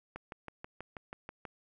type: click train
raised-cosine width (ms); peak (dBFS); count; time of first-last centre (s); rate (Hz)
0.5; -27; 9; 0.16-1.452; 6.19
effects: none